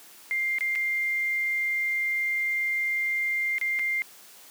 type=tone with dropouts; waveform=sine; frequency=2100 Hz; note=C7; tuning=6 cents sharp; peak=-24 dBFS; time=0.31-4.02 s; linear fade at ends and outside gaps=0 ms; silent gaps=0.585-0.608 / 0.753-0.757 / 3.583-3.613 / 3.79-3.794 s; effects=white hiss -50 dBFS RMS until 4.5 s + high-pass 200 Hz 12 dB/octave